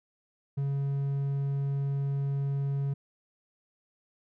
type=tone; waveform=triangle; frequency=139.2 Hz; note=C#3; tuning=8 cents sharp; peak=-25 dBFS; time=0.57-2.94 s; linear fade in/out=10 ms; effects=none